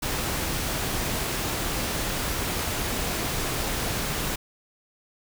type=noise; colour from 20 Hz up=pink; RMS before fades=-28 dBFS; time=0.02-4.36 s; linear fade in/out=10 ms; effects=none